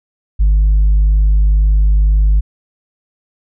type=tone; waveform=sine; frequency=51 Hz; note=G#1; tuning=31 cents flat; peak=-5 dBFS; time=0.39-2.41 s; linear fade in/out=20 ms; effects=tanh soft clip ceiling -6 dBFS